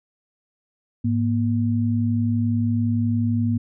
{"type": "tone pair together", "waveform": "sine", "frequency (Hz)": [105.75, 237.4], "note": ["G#2", "A#3"], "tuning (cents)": [32, 32], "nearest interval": "octave + major second", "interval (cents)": 1400, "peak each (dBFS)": [-21, -21], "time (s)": [1.04, 3.58], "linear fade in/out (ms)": 10, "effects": []}